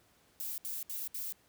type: noise bursts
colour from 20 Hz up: violet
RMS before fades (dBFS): -39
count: 4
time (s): 0.4-1.324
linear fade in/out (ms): 0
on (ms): 180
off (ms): 68
effects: pink hiss -67 dBFS RMS until 1.48 s + high-pass 60 Hz 12 dB/octave